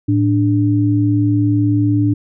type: tone pair together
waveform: sine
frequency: 110 / 293.7 Hz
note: A2 / D4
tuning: 0 / 0 cents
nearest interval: octave + perfect fourth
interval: 1700 cents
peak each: -14 dBFS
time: 0.08-2.14 s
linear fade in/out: 10 ms
effects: none